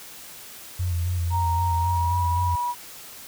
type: tone with vibrato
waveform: sine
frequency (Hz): 87.31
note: F2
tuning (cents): 0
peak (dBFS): -22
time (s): 0.79-2.56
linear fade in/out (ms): 10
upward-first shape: square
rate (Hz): 3.8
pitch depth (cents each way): 40
type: tone with pitch glide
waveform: sine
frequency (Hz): 932 to 969.9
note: A#5 to B5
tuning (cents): -1 to -32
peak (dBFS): -23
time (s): 1.3-2.75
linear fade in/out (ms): 50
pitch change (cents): +69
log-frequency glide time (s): 1.76-2.21
effects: white hiss -42 dBFS RMS until 3.27 s